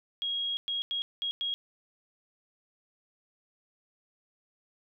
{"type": "tone bursts at uneven times", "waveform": "sine", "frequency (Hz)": 3287, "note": "G#7", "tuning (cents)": -19, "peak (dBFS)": -29, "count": 5, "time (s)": [[0.22, 0.57], [0.68, 0.82], [0.91, 1.02], [1.22, 1.31], [1.41, 1.54]], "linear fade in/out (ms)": 0, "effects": []}